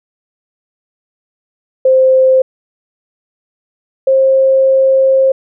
sine tone pair in turn, 522 / 532.4 Hz, C5 / C5, -4 / +30 cents, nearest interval unison, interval 34 cents, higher second, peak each -5 / -6 dBFS, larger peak first, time 1.85-2.42 / 4.07-5.32 s, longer second, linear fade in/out 5 ms, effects none

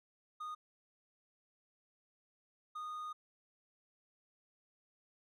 triangle tone bursts at uneven times, 1233 Hz, D#6, 16 cents flat, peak -39 dBFS, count 2, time 0.4-0.55 / 2.75-3.13 s, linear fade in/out 10 ms, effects none

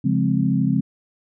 sine chord, Db major seventh, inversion none, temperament equal, 138.59 / 174.61 / 207.7 / 261.6 Hz, Db3 / F3 / Ab3 / C4, 0 / 0 / 0 / 0 cents, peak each -22 dBFS, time 0.04-0.81 s, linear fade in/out 10 ms, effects none

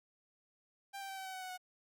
sawtooth tone with pitch steps, 790 / 781.8 / 773.7 / 765.7 / 757.8 / 750 / 742.2 / 734.5 Hz, G5 / G5 / G5 / G5 / F#5 / F#5 / F#5 / F#5, +13 / -5 / -23 / -41 / +41 / +23 / +5 / -13 cents, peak -39 dBFS, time 0.93-1.578 s, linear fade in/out 20 ms, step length 81 ms, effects none

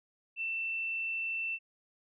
sine tone, 2677 Hz, E7, 26 cents sharp, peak -32 dBFS, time 0.36-1.59 s, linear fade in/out 50 ms, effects none

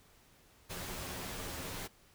pink noise with comb filter, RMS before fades -42 dBFS, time 0.69-1.88 s, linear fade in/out 20 ms, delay 11 ms, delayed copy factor +0.6, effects pink hiss -64 dBFS RMS until 2.14 s

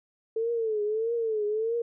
sine tone with vibrato, 442 Hz, A4, 8 cents sharp, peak -25 dBFS, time 0.36-1.82 s, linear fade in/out 5 ms, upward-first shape triangle, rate 1.6 Hz, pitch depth 120 cents each way, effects none

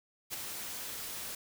white noise with ADSR envelope, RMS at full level -36 dBFS, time 0.3-1.35 s, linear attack 35 ms, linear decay 12 ms, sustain -5 dB, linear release 4 ms, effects none

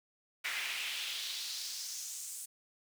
brown noise with high-pass filter sweep, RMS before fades -40 dBFS, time 0.44-2.46 s, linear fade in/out 10 ms, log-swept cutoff 2000 to 8500 Hz, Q 2.4, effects none

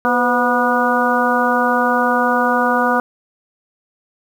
harmonic tone with a mistuned harmonic, 243.3 Hz, B3, 26 cents flat, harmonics 1 / 2 / 3 / 4 / 5 / 6, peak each -20 / -20 / -20 / -20 / -20 / -20 dBFS, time 0.05-3 s, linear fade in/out 0 ms, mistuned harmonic 2, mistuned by +58 cents, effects 7-bit

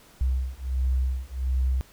sine beating tone pair, 63.8 / 65.2 Hz, C2 / C2, -43 / -5 cents, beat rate 1.4 Hz, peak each -26 dBFS, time 0.21-1.81 s, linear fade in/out 0 ms, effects pink hiss -54 dBFS RMS until 1.92 s

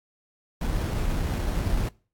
brown noise with sample-and-hold, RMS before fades -26 dBFS, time 0.61-1.89 s, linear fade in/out 5 ms, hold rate 4900 Hz, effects noise-tail reverb RT60 0.4 s tail -24 dB re dry + AAC 64 kbps

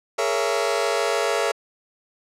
sawtooth chord, A# half-diminished seventh, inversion third, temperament just, 419.5 / 466.2 / 559.4 / 671.3 Hz, G#4 / A#4 / C#5 / E5, +17 / 0 / +16 / +31 cents, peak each -22 dBFS, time 0.18-1.52 s, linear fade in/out 10 ms, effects low-pass 9000 Hz 12 dB/octave

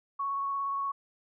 sine tone with vibrato, 1108.7 Hz, C#6, in tune, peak -29 dBFS, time 0.19-0.92 s, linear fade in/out 10 ms, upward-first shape sine, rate 17 Hz, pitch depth 11 cents each way, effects none

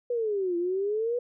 sine exponential two-way sweep, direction down then up, 493.9 to 340.4 to 493.9 Hz, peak -25 dBFS, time 0.1-1.19 s, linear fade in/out 5 ms, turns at 0.57 s, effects none

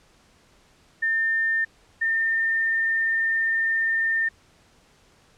sine tone pair in turn, 1800 / 1808.7 Hz, A6 / A6, +39 / +47 cents, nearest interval unison, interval 8 cents, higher second, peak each -20 dBFS, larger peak neither, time 1.02-1.65 / 2.01-4.29 s, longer second, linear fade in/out 10 ms, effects pink hiss -58 dBFS RMS until 5.37 s + low-pass 8000 Hz 12 dB/octave

